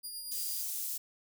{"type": "tone with tremolo", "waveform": "15% pulse", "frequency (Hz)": 4838, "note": "D#8", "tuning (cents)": -49, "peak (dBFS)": -32, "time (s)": [0.03, 0.63], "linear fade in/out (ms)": 20, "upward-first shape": "sine", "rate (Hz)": 8.7, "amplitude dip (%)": 35}
{"type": "high-pass noise", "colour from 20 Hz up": "white", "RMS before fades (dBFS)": -37, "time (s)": [0.31, 0.98], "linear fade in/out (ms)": 10, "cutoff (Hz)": 6600, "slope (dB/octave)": 12}
{"effects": []}